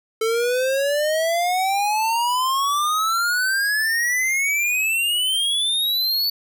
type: exponential sweep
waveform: square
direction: up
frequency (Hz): 440 to 4510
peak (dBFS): -19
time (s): 0.21-6.3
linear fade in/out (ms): 5
effects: none